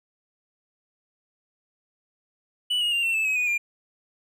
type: tone with pitch steps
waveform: triangle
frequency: 2960 / 2872 / 2787 / 2705 / 2625 / 2547 / 2472 / 2399 Hz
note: F#7 / F7 / F7 / E7 / E7 / D#7 / D#7 / D7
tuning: 0 / +48 / -4 / +44 / -8 / +40 / -12 / +36 cents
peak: -20 dBFS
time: 2.7-3.58 s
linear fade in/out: 10 ms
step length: 110 ms
effects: none